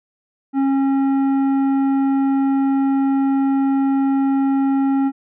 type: tone with tanh clipping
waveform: sine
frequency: 272.3 Hz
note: C#4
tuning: 31 cents flat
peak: -16 dBFS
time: 0.53-5.12 s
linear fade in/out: 50 ms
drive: 10 dB
effects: none